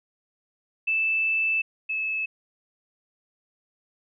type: tone pair in turn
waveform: sine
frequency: 2637 / 2602 Hz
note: E7 / E7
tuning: 0 / -23 cents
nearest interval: unison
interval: 23 cents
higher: first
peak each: -21 / -25 dBFS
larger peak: first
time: 0.87-1.62 / 1.89-2.26 s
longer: first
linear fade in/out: 10 ms
effects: none